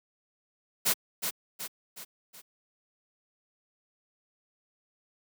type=noise with echo; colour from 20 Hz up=white; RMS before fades=-25 dBFS; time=0.85-0.94 s; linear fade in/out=20 ms; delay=370 ms; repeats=4; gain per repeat=-6 dB; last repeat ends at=2.42 s; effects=high-pass 150 Hz 12 dB/octave